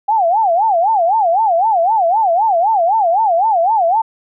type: tone with vibrato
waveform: sine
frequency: 774 Hz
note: G5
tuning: 22 cents flat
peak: -10 dBFS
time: 0.08-4.02 s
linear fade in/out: 10 ms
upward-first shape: sine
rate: 3.9 Hz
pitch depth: 270 cents each way
effects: none